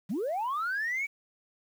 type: linear sweep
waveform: sine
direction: up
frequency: 155.8 to 2302 Hz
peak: -27 dBFS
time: 0.09-1.07 s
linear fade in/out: 20 ms
effects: tanh soft clip ceiling -26 dBFS + 9-bit